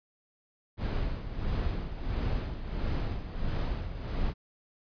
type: noise with tremolo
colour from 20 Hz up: brown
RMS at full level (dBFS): -29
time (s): 0.77-4.34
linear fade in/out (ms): 50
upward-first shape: sine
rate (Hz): 1.5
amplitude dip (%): 65
effects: resampled to 11025 Hz